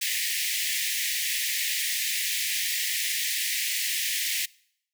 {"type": "high-pass noise", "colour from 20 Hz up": "pink", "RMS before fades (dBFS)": -28, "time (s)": [0.01, 4.46], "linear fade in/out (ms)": 10, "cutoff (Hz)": 1800, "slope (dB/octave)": 96, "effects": ["noise-tail reverb RT60 0.7 s tail -24 dB re dry"]}